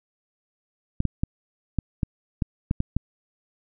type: clicks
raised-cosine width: 5 ms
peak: -10 dBFS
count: 9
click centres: 1.004 / 1.053 / 1.235 / 1.787 / 2.032 / 2.422 / 2.711 / 2.804 / 2.966 s
effects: none